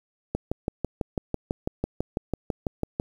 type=click train; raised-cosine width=2 ms; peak=-12 dBFS; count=17; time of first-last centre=0.35-2.999 s; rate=6.04 Hz; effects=8-bit